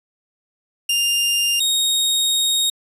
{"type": "tone pair in turn", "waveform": "sawtooth", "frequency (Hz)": [2802, 3740], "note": ["F7", "A#7"], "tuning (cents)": [5, 5], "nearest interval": "perfect fourth", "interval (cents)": 500, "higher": "second", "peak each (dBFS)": -13, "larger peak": "neither", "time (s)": [[0.89, 1.6], [1.6, 2.7]], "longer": "second", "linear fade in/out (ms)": 5, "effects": ["resampled to 32000 Hz"]}